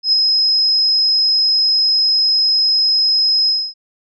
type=tone with ADSR envelope; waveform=sine; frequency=5110 Hz; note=D#8; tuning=45 cents sharp; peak=-8 dBFS; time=0.03-3.74 s; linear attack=100 ms; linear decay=5 ms; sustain=-3 dB; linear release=260 ms; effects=none